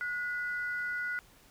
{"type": "tone pair together", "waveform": "sine", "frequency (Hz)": [1453.5, 1995], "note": ["F#6", "B6"], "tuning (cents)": [-31, 17], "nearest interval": "perfect fourth", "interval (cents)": 548, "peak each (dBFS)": [-32, -39], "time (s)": [0.01, 1.19], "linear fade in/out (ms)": 0, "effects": ["tanh soft clip ceiling -25 dBFS", "pink hiss -60 dBFS RMS until 1.5 s"]}